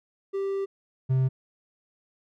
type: tone pair in turn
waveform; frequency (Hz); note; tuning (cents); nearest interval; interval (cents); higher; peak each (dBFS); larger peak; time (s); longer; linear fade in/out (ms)
triangle; 392 / 130.81; G4 / C3; 0 / 0; octave + perfect fifth; 1900; first; -24 / -18; second; 0.33-0.66 / 1.09-1.29; first; 20
effects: none